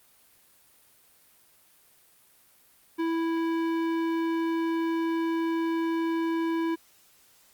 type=tone with tanh clipping; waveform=sine; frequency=329.6 Hz; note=E4; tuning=in tune; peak=-27 dBFS; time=2.98-6.76 s; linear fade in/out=20 ms; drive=16 dB; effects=white hiss -60 dBFS RMS until 7.53 s + Opus 32 kbps